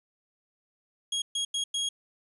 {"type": "tone bursts at uneven times", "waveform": "sawtooth", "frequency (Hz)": 3288, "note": "G#7", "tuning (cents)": -18, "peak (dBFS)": -24, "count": 4, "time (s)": [[1.12, 1.22], [1.35, 1.45], [1.54, 1.64], [1.74, 1.89]], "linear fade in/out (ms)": 5, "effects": ["resampled to 24000 Hz", "11-bit"]}